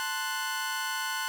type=chord; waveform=sawtooth; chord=F# diminished; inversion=first; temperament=equal; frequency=880 / 1046.5 / 1480 Hz; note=A5 / C6 / F#6; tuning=0 / 0 / 0 cents; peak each=-33 / -32 / -29 dBFS; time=0-1.28 s; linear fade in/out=0 ms; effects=none